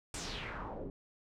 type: noise with low-pass filter sweep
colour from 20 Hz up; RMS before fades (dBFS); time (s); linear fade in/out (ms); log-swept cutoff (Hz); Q
pink; -42; 0.14-0.9; 2; 8600 to 360; 2.9
effects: none